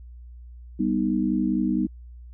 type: chord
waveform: sine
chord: G augmented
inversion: none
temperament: equal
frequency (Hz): 196 / 246.9 / 311.1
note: G3 / B3 / D#4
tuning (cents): 0 / 0 / 0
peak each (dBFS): -25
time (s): 0.79-1.87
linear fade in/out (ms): 10
effects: added 60 Hz sine -40 dBFS peak until 2.33 s